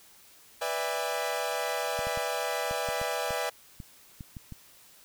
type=chord; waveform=sawtooth; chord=E dominant seventh; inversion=second; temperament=equal with one note detuned; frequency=493.9 / 587.3 / 659.3 / 812.1 Hz; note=B4 / D5 / E5 / G#5; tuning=0 / 0 / 0 / -39 cents; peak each=-31 dBFS; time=0.61-3.5 s; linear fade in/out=10 ms
type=clicks; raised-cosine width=5 ms; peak=-28 dBFS; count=11; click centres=1.991 / 2.07 / 2.174 / 2.711 / 2.888 / 3.015 / 3.307 / 3.802 / 4.208 / 4.368 / 4.523 s
effects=white hiss -56 dBFS RMS until 5.04 s